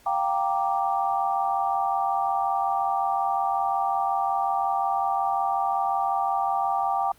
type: chord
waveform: sine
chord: G minor seventh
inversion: third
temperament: equal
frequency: 698.5 / 784 / 932.3 / 1174.7 Hz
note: F5 / G5 / Bb5 / D6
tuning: 0 / 0 / 0 / 0 cents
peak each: -30 / -24 / -30 / -29 dBFS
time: 0.06-7.12 s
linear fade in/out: 5 ms
effects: pink hiss -56 dBFS RMS until 7.18 s + Opus 48 kbps